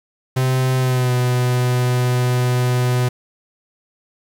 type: tone with pitch glide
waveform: 45% pulse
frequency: 129.5 to 124.66 Hz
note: C3 to B2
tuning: -17 to +17 cents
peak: -15 dBFS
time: 0.36-3.09 s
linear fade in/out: 10 ms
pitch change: -66 cents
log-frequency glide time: 0.79-1.13 s
effects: 7-bit